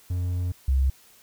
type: tone pair in turn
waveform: triangle / sine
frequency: 89.2 / 66.4 Hz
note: F2 / C2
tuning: +37 / +26 cents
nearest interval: perfect fourth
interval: 511 cents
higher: first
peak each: -22 / -18 dBFS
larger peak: second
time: 0.1-0.52 / 0.68-0.9 s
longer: first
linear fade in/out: 5 ms
effects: white hiss -55 dBFS RMS until 1.22 s